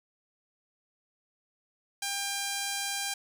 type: tone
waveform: 5% pulse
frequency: 798 Hz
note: G5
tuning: 31 cents sharp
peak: -19 dBFS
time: 2.02-3.14 s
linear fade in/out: 5 ms
effects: none